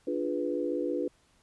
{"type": "chord", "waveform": "sine", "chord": "D diminished seventh", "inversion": "none", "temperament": "equal", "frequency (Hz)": [293.7, 349.2, 415.3, 493.9], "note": ["D4", "F4", "Ab4", "Cb5"], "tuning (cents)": [0, 0, 0, 0], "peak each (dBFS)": [-33, -33, -37, -33], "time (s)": [0.07, 1.08], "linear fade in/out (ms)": 5, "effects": ["pink hiss -66 dBFS RMS until 1.42 s", "resampled to 24000 Hz"]}